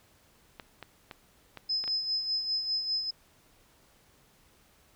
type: clicks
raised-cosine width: 0.3 ms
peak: -25 dBFS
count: 6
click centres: 0.598 / 0.827 / 1.112 / 1.573 / 1.84 / 1.878 s
type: tone with tremolo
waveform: sine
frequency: 5100 Hz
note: D#8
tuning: 42 cents sharp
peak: -26 dBFS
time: 1.69-3.11 s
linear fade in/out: 10 ms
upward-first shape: sine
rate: 5 Hz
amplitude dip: 55%
effects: pink hiss -63 dBFS RMS until 4.95 s